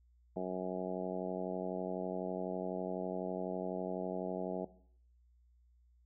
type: harmonic tone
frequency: 92 Hz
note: F#2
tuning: 9 cents flat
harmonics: 2 / 3 / 4 / 5 / 6 / 7 / 8 / 9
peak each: -41 / -45 / -42 / -43 / -46 / -42 / -48 / -49 dBFS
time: 0.36-4.65 s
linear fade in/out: 5 ms
effects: noise-tail reverb RT60 0.6 s tail -17 dB re dry + added 60 Hz sine -64 dBFS peak until 6.05 s